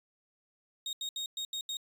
35% pulse tone bursts at uneven times, 3729 Hz, A#7, in tune, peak -32 dBFS, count 6, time 0.86-0.93 / 1.01-1.09 / 1.16-1.26 / 1.37-1.45 / 1.53-1.61 / 1.69-1.77 s, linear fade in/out 2 ms, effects resampled to 32000 Hz

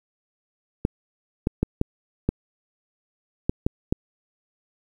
clicks, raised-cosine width 3 ms, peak -7 dBFS, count 8, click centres 0.851 / 1.471 / 1.63 / 1.814 / 2.29 / 3.495 / 3.665 / 3.925 s, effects 8-bit

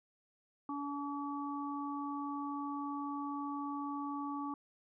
harmonic tone, 285.4 Hz, D4, 49 cents flat, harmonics 1 / 3 / 4, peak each -39 / -44 / -42 dBFS, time 0.69-4.54 s, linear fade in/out 2 ms, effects none

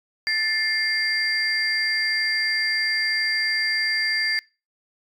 sine tone cluster, 1763 / 2116 / 4733 Hz, A6 / C7 / D8, +3 / +19 / +13 cents, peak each -24 dBFS, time 0.27-4.39 s, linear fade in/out 0 ms, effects noise-tail reverb RT60 0.3 s tail -24 dB re dry + tanh soft clip ceiling -14 dBFS

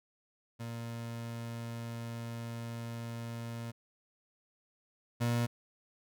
30% pulse tone pair in turn, 116.54 / 118.71 Hz, A#2 / A#2, 0 / +32 cents, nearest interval unison, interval 32 cents, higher second, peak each -36 / -26 dBFS, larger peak second, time 0.59-3.72 / 5.2-5.47 s, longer first, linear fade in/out 20 ms, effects none

